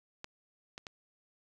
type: clicks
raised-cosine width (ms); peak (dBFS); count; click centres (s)
0.2; -24 / -26 / -25; 3; 0.244 / 0.779 / 0.868
effects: none